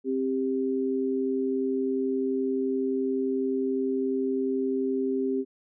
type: tone pair together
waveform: sine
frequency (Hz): 264 / 395.6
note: C4 / G4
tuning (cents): +16 / +16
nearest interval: perfect fifth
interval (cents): 700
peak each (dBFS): -27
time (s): 0.04-5.45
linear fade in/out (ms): 50
effects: none